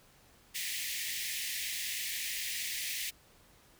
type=high-pass noise; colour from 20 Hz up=pink; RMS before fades=-37 dBFS; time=0.54-3.11 s; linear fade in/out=20 ms; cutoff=1800 Hz; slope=96 dB/octave; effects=pink hiss -62 dBFS RMS until 3.79 s